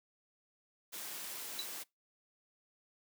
white noise, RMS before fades -44 dBFS, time 0.92-1.84 s, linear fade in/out 20 ms
sine tone with exponential decay, 3951 Hz, B7, in tune, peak -33 dBFS, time 1.59-1.71 s, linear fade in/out 0 ms, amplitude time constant 24 ms
effects noise-tail reverb RT60 0.2 s tail -24 dB re dry + high-pass 200 Hz 12 dB/octave

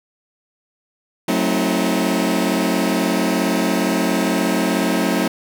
sawtooth chord, F# diminished seventh, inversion none, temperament just, 185 / 222 / 266.4 / 319.7 Hz, F#3 / A3 / C4 / Eb4, 0 / +16 / +31 / +47 cents, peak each -18 dBFS, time 1.28-5.28 s, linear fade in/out 5 ms, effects none

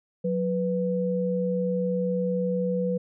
sine tone pair together, 182.14 / 493.9 Hz, F#3 / B4, -27 / 0 cents, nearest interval octave + perfect fourth, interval 1727 cents, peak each -26 dBFS, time 0.24-2.98 s, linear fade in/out 10 ms, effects none

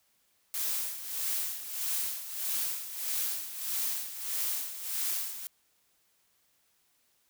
blue noise with tremolo, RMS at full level -31 dBFS, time 0.54-5.47 s, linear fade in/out 0 ms, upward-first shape sine, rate 1.6 Hz, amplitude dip 70%, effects white hiss -71 dBFS RMS until 7.29 s

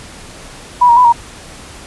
sine tone with pitch steps, 981 / 943 / 995 / 942 Hz, B5 / A#5 / B5 / A#5, -12 / +20 / +13 / +18 cents, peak -4 dBFS, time 0.81-1.126 s, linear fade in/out 10 ms, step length 79 ms, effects pink hiss -34 dBFS RMS until 1.86 s + resampled to 24000 Hz

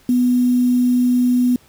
sine tone with quantisation, 247.6 Hz, B3, 5 cents sharp, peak -12 dBFS, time 0.09-1.56 s, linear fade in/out 2 ms, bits 6, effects pink hiss -52 dBFS RMS until 1.68 s

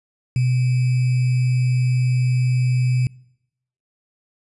sine tone with sample-and-hold, 126 Hz, B2, 35 cents sharp, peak -15 dBFS, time 0.36-3.07 s, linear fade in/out 2 ms, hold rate 2450 Hz, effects noise-tail reverb RT60 0.8 s tail -25 dB re dry + resampled to 24000 Hz

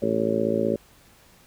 harmonic tone, 55.6 Hz, A1, 19 cents sharp, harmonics 2 / 3 / 4 / 5 / 6 / 7 / 8 / 9 / 10, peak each -36 / -37 / -27 / -32 / -30 / -27 / -28 / -37 / -27 dBFS, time 0.02-0.76 s, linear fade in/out 5 ms, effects pink hiss -55 dBFS RMS until 1.46 s

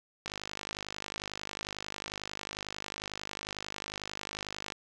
click train, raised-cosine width 0.2 ms, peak -19 dBFS, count 229, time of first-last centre 0.26-4.722 s, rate 51.1 Hz, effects none

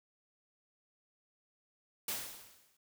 white noise with exponential decay, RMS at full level -35 dBFS, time 2.08-2.77 s, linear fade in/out 5 ms, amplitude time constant 150 ms, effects none

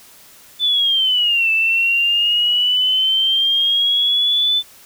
sine linear two-way sweep, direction down then up, 3524 to 2637 to 3524 Hz, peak -13 dBFS, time 0.59-4.63 s, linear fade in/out 50 ms, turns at 1.51 s, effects white hiss -45 dBFS RMS until 4.85 s

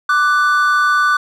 triangle tone pair together, 1174.7 / 1488.1 Hz, D6 / F#6, 0 / +9 cents, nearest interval major third, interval 409 cents, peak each -12 dBFS, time 0.09-1.17 s, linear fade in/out 5 ms, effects none

